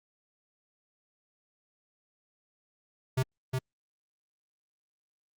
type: tone with echo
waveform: square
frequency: 129.7 Hz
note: C3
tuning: 15 cents flat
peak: -25 dBFS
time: 3.17-3.23 s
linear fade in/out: 10 ms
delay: 360 ms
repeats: 1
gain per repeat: -3 dB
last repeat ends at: 3.59 s
effects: Opus 48 kbps